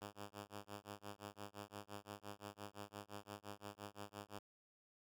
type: tone with tremolo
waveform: 5% pulse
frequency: 102.4 Hz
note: G#2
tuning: 24 cents flat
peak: -36 dBFS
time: 0.01-4.39 s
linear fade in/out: 10 ms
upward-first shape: sine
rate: 5.8 Hz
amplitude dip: 100%
effects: none